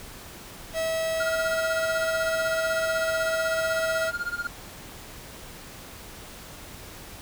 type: tone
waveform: 45% pulse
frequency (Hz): 648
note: E5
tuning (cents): -30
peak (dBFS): -25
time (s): 0.73-4.12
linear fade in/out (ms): 50
type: tone with tremolo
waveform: triangle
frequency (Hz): 1412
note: F6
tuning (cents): +19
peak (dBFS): -23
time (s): 1.2-4.47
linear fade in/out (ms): 2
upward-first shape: sine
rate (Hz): 16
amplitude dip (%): 90
effects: pink hiss -43 dBFS RMS until 7.21 s